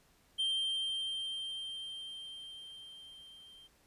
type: tone with level ramp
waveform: triangle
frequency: 3154 Hz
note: G7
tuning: 10 cents sharp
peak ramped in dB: -28 to -53 dBFS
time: 0.38-3.68 s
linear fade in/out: 20 ms
effects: pink hiss -68 dBFS RMS until 3.86 s + resampled to 32000 Hz